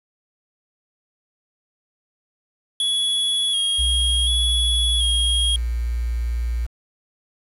square tone with vibrato, 3322 Hz, G#7, in tune, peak -19 dBFS, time 2.8-5.56 s, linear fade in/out 2 ms, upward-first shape square, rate 0.68 Hz, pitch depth 29 cents each way
sine tone with pitch glide, 61.74 to 58.85 Hz, B1 to A#1, 0 to +17 cents, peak -20 dBFS, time 3.78-6.67 s, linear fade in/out 20 ms, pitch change -83 cents, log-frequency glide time 4.1-5.3 s
effects resampled to 32000 Hz + 7-bit

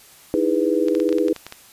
sine chord, E major seventh, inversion third, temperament just, 309 / 329.6 / 412 / 494.4 Hz, D#4 / E4 / G#4 / B4, -12 / 0 / -14 / +2 cents, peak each -22 dBFS, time 0.34-1.33 s, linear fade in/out 0 ms
clicks, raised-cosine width 0.2 ms, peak -16 dBFS, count 10, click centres 0.884 / 0.951 / 1.001 / 1.091 / 1.127 / 1.184 / 1.283 / 1.363 / 1.466 / 1.524 s
effects white hiss -48 dBFS RMS until 1.72 s + resampled to 32000 Hz

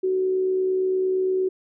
sine tone with amplitude modulation, 374.5 Hz, F#4, 21 cents sharp, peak -18 dBFS, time 0.03-1.49 s, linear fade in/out 10 ms, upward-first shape sine, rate 68.7 Hz, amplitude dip 30%, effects none

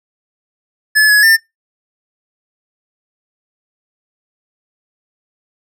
square tone with pitch steps, 1720 / 1689 / 1800 Hz, A6 / G#6 / A6, -40 / +29 / +39 cents, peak -7 dBFS, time 0.95-1.37 s, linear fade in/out 20 ms, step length 140 ms, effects noise-tail reverb RT60 0.2 s tail -25 dB re dry

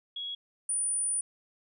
sine tone pair in turn, 3330 / 9430 Hz, G#7 / D9, +4 / +6 cents, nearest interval octave + tritone, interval 1802 cents, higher second, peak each -34 / -27 dBFS, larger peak second, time 0.16-0.35 / 0.69-1.21 s, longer second, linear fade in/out 5 ms, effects none

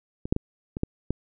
clicks, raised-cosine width 3 ms, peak -19 / -7 / -13 / -18 / -11 / -12 dBFS, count 6, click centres 0.255 / 0.325 / 0.364 / 0.769 / 0.834 / 1.106 s, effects none

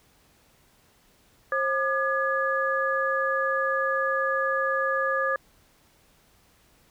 sine tone cluster, 535 / 1207 / 1687 Hz, C5 / D6 / G#6, +38 / +47 / +27 cents, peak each -27 dBFS, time 1.52-5.36 s, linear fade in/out 2 ms, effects pink hiss -61 dBFS RMS until 6.9 s

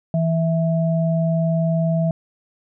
sine tone pair together, 163.75 / 655 Hz, E3 / E5, -11 / -11 cents, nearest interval 2 octaves, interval 2400 cents, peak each -17 / -23 dBFS, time 0.14-2.11 s, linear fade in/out 2 ms, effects none

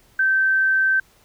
sine tone, 1551 Hz, G6, 19 cents flat, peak -15 dBFS, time 0.19-1 s, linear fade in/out 5 ms, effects pink hiss -56 dBFS RMS until 1.24 s

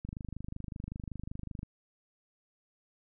click train, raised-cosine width 5 ms, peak -27 dBFS, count 41, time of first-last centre 0.05-1.631 s, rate 25.3 Hz, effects none

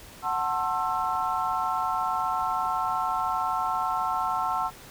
sine chord, F# half-diminished seventh, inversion none, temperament just, 740 / 888 / 1065.6 / 1332 Hz, F#5 / A5 / C6 / E6, 0 / +16 / +31 / +18 cents, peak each -30 dBFS, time 0.22-4.71 s, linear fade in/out 50 ms, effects pink hiss -47 dBFS RMS until 4.9 s

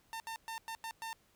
sawtooth tone bursts at uneven times, 903 Hz, A5, 45 cents sharp, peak -36 dBFS, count 6, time 0.13-0.2 / 0.27-0.36 / 0.48-0.58 / 0.68-0.75 / 0.84-0.91 / 1.02-1.13 s, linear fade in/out 0 ms, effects pink hiss -70 dBFS RMS until 1.35 s

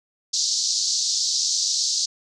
pink band-pass noise, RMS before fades -23 dBFS, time 0.33-2.06 s, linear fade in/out 10 ms, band 4200 to 6800 Hz, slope 48 dB/octave, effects none

